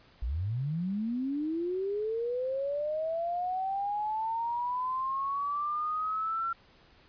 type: linear sweep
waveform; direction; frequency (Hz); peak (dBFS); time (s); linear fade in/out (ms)
sine; up; 50.7 to 1365; -29; 0.22-6.53; 5
effects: pink hiss -60 dBFS RMS until 7.08 s + resampled to 11025 Hz